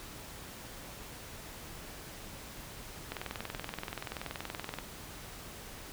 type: click train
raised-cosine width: 0.3 ms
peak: -21 dBFS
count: 36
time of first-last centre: 3.12-4.787 s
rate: 21 Hz
effects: pink hiss -47 dBFS RMS until 5.92 s